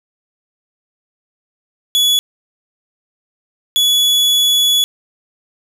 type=tone bursts at uneven times; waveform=40% pulse; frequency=3400 Hz; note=G#7; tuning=40 cents sharp; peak=-9 dBFS; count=2; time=1.95-2.19 / 3.76-4.84 s; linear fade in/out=0 ms; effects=none